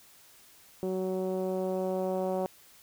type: tone with low-pass filter sweep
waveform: 10% pulse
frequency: 186.7 Hz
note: F#3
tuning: 16 cents sharp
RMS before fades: -31 dBFS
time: 0.83-2.46 s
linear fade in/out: 0 ms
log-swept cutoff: 410 to 640 Hz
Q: 1.8
effects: white hiss -57 dBFS RMS until 2.82 s